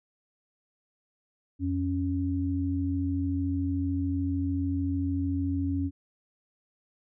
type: tone pair together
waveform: sine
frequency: 87.7 / 276.6 Hz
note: F2 / C#4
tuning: +8 / -4 cents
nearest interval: octave + minor sixth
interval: 1988 cents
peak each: -29 / -28 dBFS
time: 1.59-5.91 s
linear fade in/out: 50 ms
effects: none